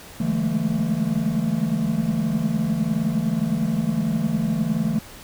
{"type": "tone cluster", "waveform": "triangle", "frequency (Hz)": [146.3, 168, 205.6, 214, 225.1], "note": ["D3", "E3", "G#3", "A3", "A3"], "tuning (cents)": [-6, 33, -17, -48, 40], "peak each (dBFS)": [-27, -23, -26, -27, -22], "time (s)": [0.2, 4.99], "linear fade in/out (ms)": 5, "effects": ["pink hiss -42 dBFS RMS until 5.23 s"]}